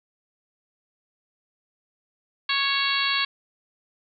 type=harmonic tone with a mistuned harmonic; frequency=554.4 Hz; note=C#5; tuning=in tune; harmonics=2 / 3 / 4 / 5 / 6 / 7 / 8; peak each=-29 / -29 / -29 / -29 / -29 / -29 / -29 dBFS; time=2.49-3.25 s; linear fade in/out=5 ms; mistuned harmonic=5; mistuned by=-19 cents; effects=none